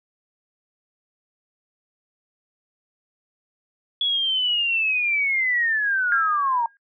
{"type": "linear sweep", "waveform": "sine", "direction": "down", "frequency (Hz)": [3389, 909], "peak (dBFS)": -19, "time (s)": [4.01, 6.66], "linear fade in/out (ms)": 2}
{"type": "tone with exponential decay", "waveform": "sine", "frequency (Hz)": 1624, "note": "G#6", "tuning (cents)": -39, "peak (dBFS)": -17, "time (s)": [6.12, 6.77], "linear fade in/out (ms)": 1, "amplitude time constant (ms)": 140}
{"effects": ["noise-tail reverb RT60 0.1 s tail -22 dB re dry"]}